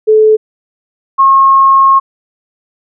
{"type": "tone pair in turn", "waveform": "sine", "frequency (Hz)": [433.2, 1082.5], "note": ["A4", "C#6"], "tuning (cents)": [-27, -41], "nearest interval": "octave + major third", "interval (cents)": 1586, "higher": "second", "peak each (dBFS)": -3, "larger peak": "neither", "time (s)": [[0.07, 0.37], [1.18, 2]], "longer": "second", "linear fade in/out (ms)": 20, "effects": []}